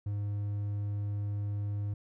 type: tone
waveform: triangle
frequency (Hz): 102.4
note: G#2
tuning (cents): -24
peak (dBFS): -29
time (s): 0.06-1.94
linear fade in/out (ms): 5
effects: none